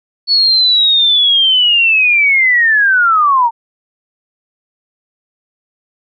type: linear sweep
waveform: sine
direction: down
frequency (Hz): 4435 to 898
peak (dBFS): -7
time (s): 0.27-3.51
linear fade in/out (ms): 50
effects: none